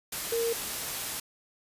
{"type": "tone in noise", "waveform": "sine", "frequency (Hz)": 462.9, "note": "A#4", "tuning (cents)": -12, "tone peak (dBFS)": -26, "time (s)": [0.32, 0.53], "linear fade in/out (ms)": 5, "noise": "white", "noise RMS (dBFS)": -34, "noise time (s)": [0.12, 1.2], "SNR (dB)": 5, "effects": ["resampled to 32000 Hz"]}